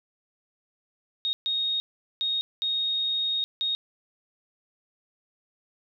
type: tone bursts at uneven times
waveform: sine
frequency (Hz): 3729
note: A#7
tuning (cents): 0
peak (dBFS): -24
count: 5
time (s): 1.25-1.33 / 1.46-1.8 / 2.21-2.41 / 2.62-3.44 / 3.61-3.75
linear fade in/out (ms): 0
effects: none